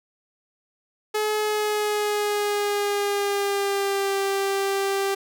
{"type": "tone with pitch glide", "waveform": "sawtooth", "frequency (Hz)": [426.1, 393], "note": ["G#4", "G4"], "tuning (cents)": [44, 4], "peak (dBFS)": -18, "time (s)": [1.14, 5.15], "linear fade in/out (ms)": 10, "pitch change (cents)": -140, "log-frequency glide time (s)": [1.36, 4.17], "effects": []}